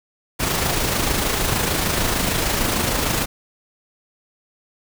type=noise with amplitude modulation; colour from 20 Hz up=pink; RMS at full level=-19 dBFS; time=0.39-3.26 s; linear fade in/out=20 ms; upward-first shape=sine; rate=26.6 Hz; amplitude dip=40%; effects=none